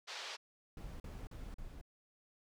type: band-pass noise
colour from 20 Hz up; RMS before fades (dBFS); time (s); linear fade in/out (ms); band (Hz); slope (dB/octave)
white; -46; 0.07-0.37; 20; 480 to 5100; 24
type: noise bursts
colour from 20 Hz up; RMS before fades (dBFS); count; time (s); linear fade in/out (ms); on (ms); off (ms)
brown; -47; 4; 0.77-1.813; 2; 230; 41
effects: none